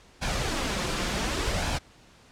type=noise with flanger; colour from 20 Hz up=pink; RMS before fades=-28 dBFS; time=0.21-1.79 s; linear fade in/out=20 ms; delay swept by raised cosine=1.2 to 5.9 ms; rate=0.68 Hz; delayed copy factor=+0.5; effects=pink hiss -55 dBFS RMS until 2.31 s + low-pass 7000 Hz 12 dB/octave